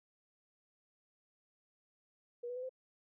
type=tone with pitch steps; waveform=sine; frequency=480.5 / 492.3 / 504.4 / 516.8 Hz; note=B4 / B4 / B4 / C5; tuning=-48 / -6 / +36 / -21 cents; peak=-39 dBFS; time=2.43-2.694 s; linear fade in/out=10 ms; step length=66 ms; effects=none